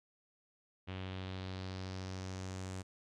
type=tone with low-pass filter sweep; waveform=sawtooth; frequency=93.7 Hz; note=F#2; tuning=22 cents sharp; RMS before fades=-43 dBFS; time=0.87-2.83 s; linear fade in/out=20 ms; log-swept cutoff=3000 to 8000 Hz; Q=2.6; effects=none